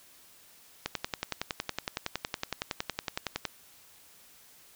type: click train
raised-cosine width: 0.2 ms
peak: -13 dBFS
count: 29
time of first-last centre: 0.86-3.453 s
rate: 10.8 Hz
effects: white hiss -57 dBFS RMS until 4.75 s